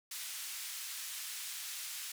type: band-pass noise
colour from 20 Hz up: white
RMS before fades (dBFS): -43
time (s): 0.11-2.12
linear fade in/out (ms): 5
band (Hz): 1800 to 12000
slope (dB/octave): 12
effects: none